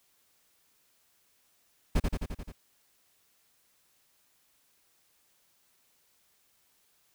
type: noise with echo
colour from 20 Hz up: brown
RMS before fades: -23 dBFS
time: 1.95-2 s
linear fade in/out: 10 ms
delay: 87 ms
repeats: 6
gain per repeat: -3 dB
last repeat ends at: 2.522 s
effects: white hiss -69 dBFS RMS until 7.14 s